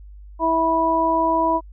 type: harmonic tone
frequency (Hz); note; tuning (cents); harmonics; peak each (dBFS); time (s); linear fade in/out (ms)
326.8; E4; -15; 1 / 2 / 3; -23 / -22 / -18; 0.39-1.61; 50
effects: added 50 Hz sine -38 dBFS peak until 1.72 s